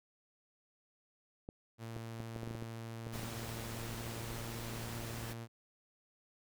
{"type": "clicks", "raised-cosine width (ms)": 2, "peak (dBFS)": -31, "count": 12, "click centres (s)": [1.489, 1.965, 2.203, 2.362, 2.432, 2.475, 2.51, 2.551, 2.624, 3.069, 3.157, 3.233]}
{"type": "tone with pitch glide", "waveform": "sawtooth", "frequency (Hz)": [114.2, 115.53], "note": ["A#2", "A#2"], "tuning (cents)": [-35, -15], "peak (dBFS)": -39, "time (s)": [1.78, 5.48], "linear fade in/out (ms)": 50, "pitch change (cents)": 20, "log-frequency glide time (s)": [3.59, 4.4]}
{"type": "noise", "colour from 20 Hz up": "pink", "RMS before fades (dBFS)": -46, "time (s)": [3.12, 5.34], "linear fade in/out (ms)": 20}
{"effects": []}